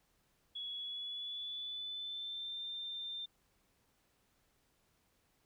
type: tone with pitch glide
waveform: sine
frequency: 3368 to 3589 Hz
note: G#7 to A7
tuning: +24 to +34 cents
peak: -40 dBFS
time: 0.55-3.26 s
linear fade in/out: 10 ms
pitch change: +110 cents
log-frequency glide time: 0.76-2.62 s
effects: pink hiss -75 dBFS RMS until 5.45 s